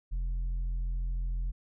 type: tone with tanh clipping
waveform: sine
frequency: 43.04 Hz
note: F1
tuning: 25 cents flat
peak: -30 dBFS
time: 0.11-1.52 s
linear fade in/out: 20 ms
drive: 4 dB
effects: none